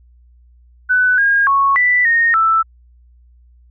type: tone with pitch steps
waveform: sine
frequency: 1498 / 1625 / 1105 / 1978 / 1851 / 1323 Hz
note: F#6 / G#6 / C#6 / B6 / A#6 / E6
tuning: +21 / -38 / -6 / +2 / -13 / +6 cents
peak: -10 dBFS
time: 0.89-2.63 s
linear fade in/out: 20 ms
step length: 290 ms
effects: added 60 Hz sine -45 dBFS peak until 3.7 s